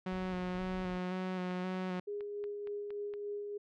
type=tone with vibrato; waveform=sawtooth; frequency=183.6 Hz; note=F#3; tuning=13 cents flat; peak=-31 dBFS; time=0.06-2 s; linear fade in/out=5 ms; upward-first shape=square; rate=1.9 Hz; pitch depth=18 cents each way
type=noise; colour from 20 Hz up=brown; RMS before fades=-50 dBFS; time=0.11-0.99 s; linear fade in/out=10 ms
type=click train; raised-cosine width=0.3 ms; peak=-36 dBFS; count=8; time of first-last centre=1.51-3.138 s; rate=4.3 Hz
type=tone with tremolo; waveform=sine; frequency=410.9 Hz; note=G#4; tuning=18 cents flat; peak=-36 dBFS; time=2.07-3.58 s; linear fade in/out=10 ms; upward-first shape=sine; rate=3.4 Hz; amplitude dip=30%
effects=low-pass 3000 Hz 12 dB/octave